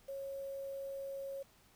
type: tone with quantisation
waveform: sine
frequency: 548 Hz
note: C#5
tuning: 20 cents flat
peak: -40 dBFS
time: 0.08-1.43 s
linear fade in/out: 10 ms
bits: 10
effects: pink hiss -66 dBFS RMS until 1.75 s

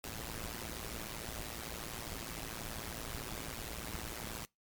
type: noise with amplitude modulation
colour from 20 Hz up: pink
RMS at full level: -39 dBFS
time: 0.04-4.45 s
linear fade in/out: 0 ms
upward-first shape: sine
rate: 113 Hz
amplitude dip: 90%
effects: noise-tail reverb RT60 0.2 s tail -25 dB re dry + MP3 96 kbps

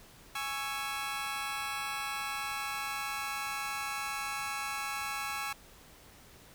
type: chord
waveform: 20% pulse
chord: C# minor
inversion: second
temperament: just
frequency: 831.5 / 1108.7 / 1330.5 Hz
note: G#5 / C#6 / E6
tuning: +2 / 0 / +16 cents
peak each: -34 dBFS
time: 0.35-5.53 s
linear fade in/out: 5 ms
effects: pink hiss -56 dBFS RMS until 6.54 s

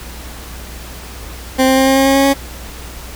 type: tone with pitch steps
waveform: 20% pulse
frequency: 261.6 / 263.6 / 265.6 / 267.6 / 269.6 / 271.6 / 273.7 / 275.7 Hz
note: C4 / C4 / C4 / C4 / C#4 / C#4 / C#4 / C#4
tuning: 0 / +13 / +26 / +39 / -48 / -35 / -22 / -9 cents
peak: -4 dBFS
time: 1.58-2.34 s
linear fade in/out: 20 ms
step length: 95 ms
effects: added 60 Hz sine -31 dBFS peak until 3.15 s + pink hiss -33 dBFS RMS until 3.15 s

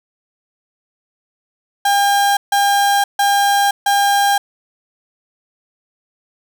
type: tone bursts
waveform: 35% pulse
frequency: 804 Hz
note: G5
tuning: 44 cents sharp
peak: -10 dBFS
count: 4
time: 1.85-4.38 s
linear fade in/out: 5 ms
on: 520 ms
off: 150 ms
effects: none

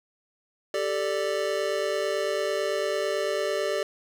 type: chord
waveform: square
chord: G suspended second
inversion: none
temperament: just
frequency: 392 / 441 / 588 Hz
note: G4 / A4 / D5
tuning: 0 / +4 / +2 cents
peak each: -31 / -32 / -29 dBFS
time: 0.74-3.83 s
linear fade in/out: 2 ms
effects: low-pass 8000 Hz 12 dB/octave + 8-bit

